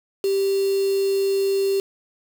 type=tone with quantisation; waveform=sine; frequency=392 Hz; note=G4; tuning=in tune; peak=-18 dBFS; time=0.24-1.8 s; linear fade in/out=2 ms; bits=5; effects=none